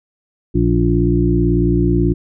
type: harmonic tone with a mistuned harmonic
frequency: 58.27 Hz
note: A#1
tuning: in tune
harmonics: 1 / 2 / 3 / 5 / 6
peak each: -18 / -18 / -18 / -18 / -18 dBFS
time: 0.54-2.14 s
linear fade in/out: 20 ms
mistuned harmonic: 1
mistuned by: -15 cents
effects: none

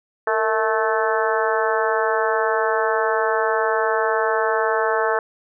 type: harmonic tone with a mistuned harmonic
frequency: 218.2 Hz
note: A3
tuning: 14 cents flat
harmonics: 2 / 3 / 4 / 5 / 6 / 7 / 8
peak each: -22 / -24 / -25 / -26 / -27 / -27 / -28 dBFS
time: 0.27-5.19 s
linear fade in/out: 2 ms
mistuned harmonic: 2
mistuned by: +62 cents
effects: none

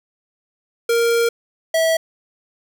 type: tone pair in turn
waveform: square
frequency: 466.2 / 650.6 Hz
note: A#4 / E5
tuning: 0 / -23 cents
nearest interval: tritone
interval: 577 cents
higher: second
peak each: -15 dBFS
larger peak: neither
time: 0.89-1.29 / 1.74-1.97 s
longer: first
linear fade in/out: 5 ms
effects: none

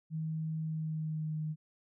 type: tone with pitch glide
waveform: sine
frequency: 158.5 to 154.97 Hz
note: D#3 to D#3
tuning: +32 to -7 cents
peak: -33 dBFS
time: 0.1-1.56 s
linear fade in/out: 50 ms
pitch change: -39 cents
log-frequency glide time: 0.62-1.39 s
effects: none

